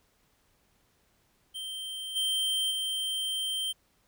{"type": "tone with level steps", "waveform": "square", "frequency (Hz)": 3136, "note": "G7", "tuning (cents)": 0, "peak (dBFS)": [-36, -27, -30], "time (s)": [1.54, 3.73], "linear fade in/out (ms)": 20, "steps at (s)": [2.15, 2.7], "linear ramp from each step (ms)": 20, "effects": ["pink hiss -69 dBFS RMS until 4.07 s"]}